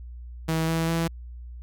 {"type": "tone with pitch steps", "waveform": "sawtooth", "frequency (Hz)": [161.4, 163.56, 165.75], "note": ["E3", "E3", "E3"], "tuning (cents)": [-36, -13, 10], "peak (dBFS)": -19, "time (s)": [0.48, 1.08], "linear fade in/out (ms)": 10, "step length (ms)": 200, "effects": ["added 60 Hz sine -37 dBFS peak until 1.62 s"]}